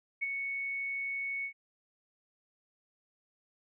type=tone with ADSR envelope; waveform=sine; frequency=2217 Hz; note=C#7; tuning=in tune; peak=-28 dBFS; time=0.21-1.53 s; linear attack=20 ms; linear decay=23 ms; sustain=-5 dB; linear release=86 ms; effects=none